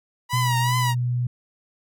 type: tone with vibrato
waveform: sawtooth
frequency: 970 Hz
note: B5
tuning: 31 cents flat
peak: -18 dBFS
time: 0.29-0.95 s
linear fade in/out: 50 ms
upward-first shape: triangle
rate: 2.6 Hz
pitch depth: 91 cents each way
type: tone with pitch glide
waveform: sine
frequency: 123.47 to 122.76 Hz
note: B2 to B2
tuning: 0 to -10 cents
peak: -20 dBFS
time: 0.33-1.27 s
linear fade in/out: 5 ms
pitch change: -10 cents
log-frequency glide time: 0.86-1.06 s
effects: MP3 96 kbps